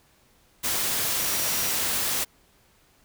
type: tone in noise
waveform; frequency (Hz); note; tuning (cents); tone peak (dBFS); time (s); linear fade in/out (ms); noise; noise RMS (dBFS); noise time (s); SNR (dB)
sine; 5750; F8; +50; -35; 1.18-1.72; 20; white; -26; 0.63-2.25; -12
effects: pink hiss -61 dBFS RMS until 3.04 s